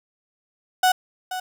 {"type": "tone with echo", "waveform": "35% pulse", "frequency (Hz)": 740, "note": "F#5", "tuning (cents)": 0, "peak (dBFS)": -13, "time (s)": [0.83, 0.92], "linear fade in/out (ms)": 5, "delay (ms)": 480, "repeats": 1, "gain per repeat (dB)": -12, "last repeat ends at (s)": 1.4, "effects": ["9-bit"]}